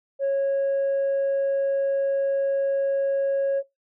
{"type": "tone", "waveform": "sine", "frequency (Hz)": 550, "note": "C#5", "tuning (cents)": -14, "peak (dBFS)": -18, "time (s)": [0.19, 3.63], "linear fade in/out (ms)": 50, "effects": ["noise-tail reverb RT60 0.2 s tail -22 dB re dry", "tanh soft clip ceiling -19 dBFS"]}